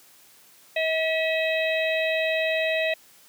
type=harmonic tone with a mistuned harmonic; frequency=640 Hz; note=D#5; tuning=49 cents sharp; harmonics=1 / 3 / 4 / 5 / 6; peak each=-24 / -29 / -28 / -39 / -34 dBFS; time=0.76-2.94 s; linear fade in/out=5 ms; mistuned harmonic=3; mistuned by=+19 cents; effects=white hiss -54 dBFS RMS until 3.28 s + high-pass 100 Hz 12 dB/octave